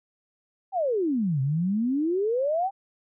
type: exponential two-way sweep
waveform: sine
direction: down then up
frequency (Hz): 806 to 129.3 to 806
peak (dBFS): -22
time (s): 0.72-2.71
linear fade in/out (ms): 50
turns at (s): 1.41
effects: none